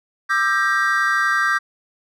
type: chord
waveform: triangle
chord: E half-diminished seventh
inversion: third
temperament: just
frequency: 1186.7 / 1318.5 / 1582.2 / 1898.7 Hz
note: D6 / E6 / G6 / Bb6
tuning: +18 / 0 / +16 / +31 cents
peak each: -20 / -23 / -17 / -22 dBFS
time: 0.29-1.59 s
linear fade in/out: 20 ms
effects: none